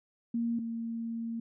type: tone pair in turn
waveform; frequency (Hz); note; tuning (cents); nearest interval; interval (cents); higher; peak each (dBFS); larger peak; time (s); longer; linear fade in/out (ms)
sine; 233.1 / 229.6; A#3 / A#3; 0 / -26; unison; 26; first; -28 / -33; first; 0.34-0.59 / 0.59-1.4; second; 5
effects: none